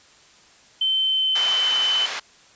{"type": "tone with pitch glide", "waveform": "sine", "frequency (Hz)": [3085, 3041], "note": ["G7", "F#7"], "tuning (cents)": [-28, 47], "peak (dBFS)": -18, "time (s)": [0.81, 2.06], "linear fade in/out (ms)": 5, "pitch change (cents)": -25, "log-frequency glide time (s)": [1, 1.83]}
{"type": "band-pass noise", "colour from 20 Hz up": "pink", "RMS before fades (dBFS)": -30, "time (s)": [1.35, 2.2], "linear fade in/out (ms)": 10, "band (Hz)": [1000, 5300], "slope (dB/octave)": 12}
{"effects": ["white hiss -52 dBFS RMS until 2.55 s", "resampled to 16000 Hz"]}